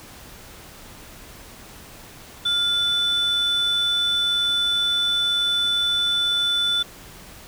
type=tone pair together; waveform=sine; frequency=1404 / 3499 Hz; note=F6 / A7; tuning=+9 / -10 cents; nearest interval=octave + major third; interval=1581 cents; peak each=-26 / -17 dBFS; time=2.45-6.83 s; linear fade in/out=10 ms; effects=tanh soft clip ceiling -16 dBFS + pink hiss -43 dBFS RMS until 7.47 s